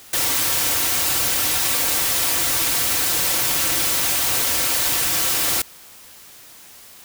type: noise with comb filter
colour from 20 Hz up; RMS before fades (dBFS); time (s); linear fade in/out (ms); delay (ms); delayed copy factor
white; -20; 0.13-5.62; 5; 4.8; -0.55
effects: white hiss -44 dBFS RMS until 7.04 s